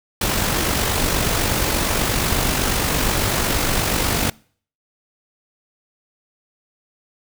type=noise with amplitude modulation; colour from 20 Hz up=pink; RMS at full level=-18 dBFS; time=0.21-4.3 s; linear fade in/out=5 ms; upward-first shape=sine; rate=48.3 Hz; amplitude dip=40%; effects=noise-tail reverb RT60 0.5 s tail -25 dB re dry